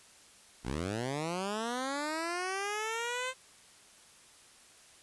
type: linear sweep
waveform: 10% pulse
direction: up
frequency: 53.7 to 523.3 Hz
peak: -25 dBFS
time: 0.63-3.34 s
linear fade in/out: 50 ms
effects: white hiss -58 dBFS RMS until 5.02 s + resampled to 24000 Hz